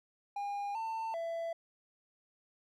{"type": "tone with pitch steps", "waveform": "triangle", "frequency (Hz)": [810, 896, 667], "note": ["G#5", "A5", "E5"], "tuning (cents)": [-43, 31, 20], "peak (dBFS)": -33, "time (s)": [0.36, 1.53], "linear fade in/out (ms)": 5, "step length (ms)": 390, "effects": []}